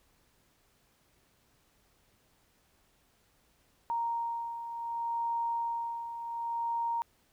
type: beating tone pair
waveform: sine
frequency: 931 / 931.67 Hz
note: A#5 / A#5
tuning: -2 / -1 cents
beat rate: 0.67 Hz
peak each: -39 / -32 dBFS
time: 3.9-7.02 s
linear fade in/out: 0 ms
effects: pink hiss -69 dBFS RMS until 7.32 s